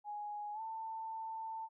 sine tone with pitch glide, 832 to 891.7 Hz, G#5 to A5, +3 to +23 cents, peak -40 dBFS, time 0.04-1.69 s, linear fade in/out 50 ms, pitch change +120 cents, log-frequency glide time 0.53-0.61 s, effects none

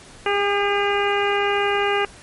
harmonic tone with a mistuned harmonic, 405 Hz, G#4, 43 cents flat, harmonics 1 / 2 / 3 / 4 / 5 / 6 / 7, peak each -21 / -24 / -26 / -27 / -28 / -29 / -29 dBFS, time 0.26-2.05 s, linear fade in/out 2 ms, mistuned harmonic 4, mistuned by -16 cents, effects pink hiss -44 dBFS RMS until 2.22 s + MP3 48 kbps

